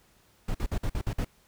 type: noise bursts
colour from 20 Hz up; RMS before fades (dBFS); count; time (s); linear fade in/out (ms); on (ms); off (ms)
brown; -28; 7; 0.48-1.248; 5; 66; 51
effects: pink hiss -63 dBFS RMS until 1.47 s